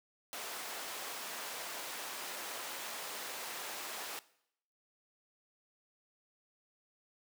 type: high-pass noise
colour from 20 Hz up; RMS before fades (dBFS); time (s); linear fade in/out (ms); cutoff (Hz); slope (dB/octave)
pink; -43; 0.33-4.19; 0; 570; 12
effects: noise-tail reverb RT60 0.7 s tail -19 dB re dry